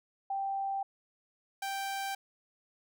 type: tone pair in turn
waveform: sine / sawtooth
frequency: 784 / 784 Hz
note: G5 / G5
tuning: 0 / 0 cents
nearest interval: unison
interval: 0 cents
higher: neither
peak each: -31 / -30 dBFS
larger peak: second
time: 0.3-0.83 / 1.62-2.15 s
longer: neither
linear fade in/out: 5 ms
effects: none